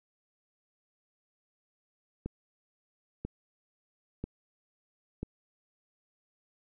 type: click train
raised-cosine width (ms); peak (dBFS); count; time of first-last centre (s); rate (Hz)
3; -22; 4; 2.26-5.23; 1.01
effects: none